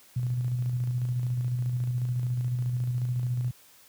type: tone with tremolo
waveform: sine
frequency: 123.47 Hz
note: B2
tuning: in tune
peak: -24 dBFS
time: 0.16-3.51 s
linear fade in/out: 5 ms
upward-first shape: square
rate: 14 Hz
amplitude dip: 30%
effects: white hiss -56 dBFS RMS until 3.88 s + high-pass 60 Hz 12 dB/octave